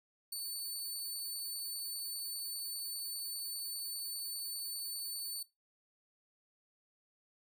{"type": "tone", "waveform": "15% pulse", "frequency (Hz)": 4495, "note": "C#8", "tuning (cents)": 23, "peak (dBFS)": -32, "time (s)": [0.32, 5.43], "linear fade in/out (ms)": 5, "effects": ["noise-tail reverb RT60 0.2 s tail -19 dB re dry"]}